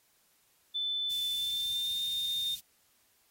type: tone with pitch glide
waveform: sine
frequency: 3520 to 3638 Hz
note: A7 to A#7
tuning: 0 to -43 cents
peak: -30 dBFS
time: 0.74-2.56 s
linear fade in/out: 20 ms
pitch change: +57 cents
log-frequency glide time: 1.33-2.01 s
type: band-stop noise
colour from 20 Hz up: white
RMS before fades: -45 dBFS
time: 1.1-2.6 s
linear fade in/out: 5 ms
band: 170 to 2900 Hz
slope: 24 dB/octave
effects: white hiss -69 dBFS RMS until 3.3 s + AAC 48 kbps